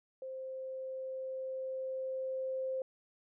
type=tone with level ramp; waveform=sine; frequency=524 Hz; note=C5; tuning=2 cents sharp; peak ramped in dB=-40 to -33 dBFS; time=0.22-2.82 s; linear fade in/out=2 ms; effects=none